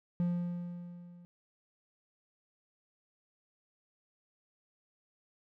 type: tone with level ramp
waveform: triangle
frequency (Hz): 174.9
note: F3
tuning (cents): +3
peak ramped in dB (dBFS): -25 to -50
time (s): 0.2-1.25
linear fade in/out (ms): 0
effects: none